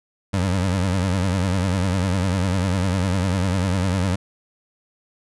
25% pulse tone with vibrato, 93 Hz, F#2, 9 cents sharp, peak -15 dBFS, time 0.33-4.16 s, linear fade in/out 10 ms, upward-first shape triangle, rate 10 Hz, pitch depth 140 cents each way, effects resampled to 24000 Hz

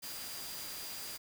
sine tone in noise, 4800 Hz, D8, 37 cents sharp, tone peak -48 dBFS, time 0.02-1.18 s, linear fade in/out 20 ms, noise white, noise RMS -44 dBFS, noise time 0.02-1.18 s, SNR -7 dB, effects none

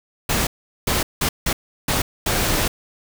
pink noise bursts at uneven times, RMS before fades -20 dBFS, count 6, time 0.29-0.47 / 0.87-1.03 / 1.21-1.29 / 1.46-1.53 / 1.88-2.02 / 2.26-2.68 s, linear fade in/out 5 ms, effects none

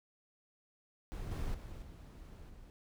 brown noise with level steps, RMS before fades -42 / -38 / -47 / -51 / -54 dBFS, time 1.12-2.7 s, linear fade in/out 0 ms, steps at 1.31 / 1.54 / 1.82 / 2.49 s, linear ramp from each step 5 ms, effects none

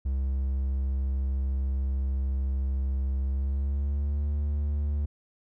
triangle tone with pitch glide, 66.8 to 72.85 Hz, C2 to D2, +36 to -13 cents, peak -23 dBFS, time 0.05-5.06 s, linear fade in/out 10 ms, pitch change +151 cents, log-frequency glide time 3.23-4.29 s, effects none

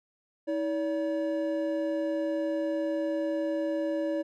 triangle tone pair together, 320.5 / 571 Hz, E4 / D5, -49 / -49 cents, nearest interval minor seventh, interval 1000 cents, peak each -28 dBFS, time 0.47-4.23 s, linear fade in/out 20 ms, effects none

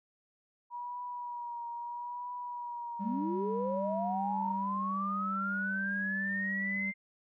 sine tone with vibrato, 962 Hz, B5, 46 cents flat, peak -37 dBFS, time 0.7-4.56 s, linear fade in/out 50 ms, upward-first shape triangle, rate 0.77 Hz, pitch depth 37 cents each way
triangle tone, 196 Hz, G3, in tune, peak -34 dBFS, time 2.99-6.92 s, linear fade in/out 20 ms
sine linear sweep, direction up, 196 to 2106 Hz, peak -32 dBFS, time 3.01-6.94 s, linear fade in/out 50 ms
effects none

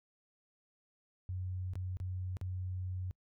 sine tone with dropouts, 92 Hz, F#2, 9 cents flat, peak -36 dBFS, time 1.29-3.11 s, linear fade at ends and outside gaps 0 ms, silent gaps 1.735-1.755 / 1.97-2.001 / 2.369-2.413 s, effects noise-tail reverb RT60 0.1 s tail -26 dB re dry

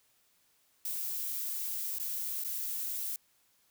violet noise with dropouts, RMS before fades -36 dBFS, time 0.85-3.16 s, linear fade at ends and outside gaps 1 ms, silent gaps 1.985-1.998 / 2.438-2.447 s, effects white hiss -70 dBFS RMS until 3.7 s

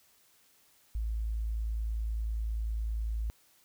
sine tone, 55 Hz, A1, in tune, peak -30 dBFS, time 0.95-3.3 s, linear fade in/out 0 ms, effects white hiss -65 dBFS RMS until 3.64 s

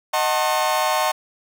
40% pulse chord, D# diminished seventh, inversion none, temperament just, 622.3 / 746.7 / 896 / 1075.3 Hz, D#5 / F#5 / A5 / C6, 0 / +16 / +31 / +47 cents, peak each -23 dBFS, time 0.13-1.12 s, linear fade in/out 10 ms, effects none

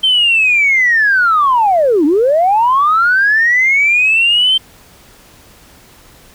sine linear two-way sweep, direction down then up, 3136 to 278.2 to 3136 Hz, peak -7 dBFS, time 0.03-4.58 s, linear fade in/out 10 ms, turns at 2.05 s, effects tanh soft clip ceiling -3 dBFS + pink hiss -43 dBFS RMS until 6.34 s

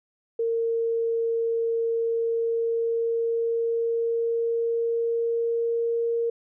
sine tone with pitch glide, 459.1 to 465 Hz, A#4 to A#4, -26 to -4 cents, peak -22 dBFS, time 0.39-6.3 s, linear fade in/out 5 ms, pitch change +22 cents, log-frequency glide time 1.89-6.13 s, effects none

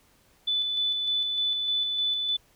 sine tone with tremolo, 3491 Hz, A7, 14 cents flat, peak -23 dBFS, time 0.47-2.37 s, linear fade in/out 10 ms, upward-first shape square, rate 3.3 Hz, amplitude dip 30%, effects pink hiss -62 dBFS RMS until 2.55 s

